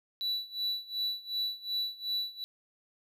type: tone with tremolo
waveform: triangle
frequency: 3949 Hz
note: B7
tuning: 1 cent flat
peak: -27 dBFS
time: 0.21-2.44 s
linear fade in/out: 0 ms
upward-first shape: sine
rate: 2.7 Hz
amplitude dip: 90%
effects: none